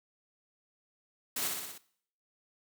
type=noise with echo; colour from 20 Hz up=white; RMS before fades=-34 dBFS; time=1.36-1.48 s; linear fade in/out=5 ms; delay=60 ms; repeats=5; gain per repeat=-3 dB; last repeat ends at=1.78 s; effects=noise-tail reverb RT60 0.6 s tail -19 dB re dry + high-pass 100 Hz 12 dB/octave